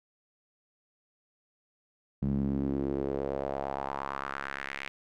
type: tone with band-pass filter sweep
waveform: sawtooth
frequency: 68.7 Hz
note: C#2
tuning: 15 cents flat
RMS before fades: -33 dBFS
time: 2.22-4.88 s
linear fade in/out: 0 ms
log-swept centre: 180 to 2300 Hz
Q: 2.8
effects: none